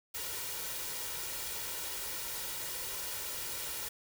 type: noise with comb filter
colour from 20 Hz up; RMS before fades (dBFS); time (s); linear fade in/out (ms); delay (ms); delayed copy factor
white; -39; 0.14-3.89; 10; 2.1; +0.55
effects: none